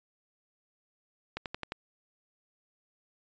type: click train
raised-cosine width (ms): 0.3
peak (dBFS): -19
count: 5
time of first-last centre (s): 1.37-1.721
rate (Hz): 11.4
effects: resampled to 16000 Hz